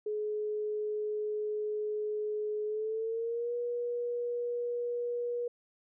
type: tone with pitch glide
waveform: sine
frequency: 423.5 to 480.9 Hz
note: G#4 to B4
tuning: +34 to -46 cents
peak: -31 dBFS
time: 0.06-5.48 s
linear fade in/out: 5 ms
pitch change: +220 cents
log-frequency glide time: 2.66-3.54 s
effects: none